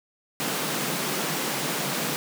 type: high-pass noise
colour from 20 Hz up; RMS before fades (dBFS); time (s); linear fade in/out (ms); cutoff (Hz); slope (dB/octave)
pink; -28; 0.4-2.16; 0; 140; 96
effects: none